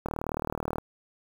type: click train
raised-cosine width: 1 ms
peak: -16 dBFS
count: 29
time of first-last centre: 0.06-0.784 s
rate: 38.7 Hz
effects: 7-bit